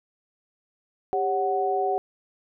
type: tone cluster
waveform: sine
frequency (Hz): 397 / 554 / 743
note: G4 / C#5 / F#5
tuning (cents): +22 / -1 / +7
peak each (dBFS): -26 / -32 / -24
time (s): 1.13-1.98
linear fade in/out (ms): 0
effects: none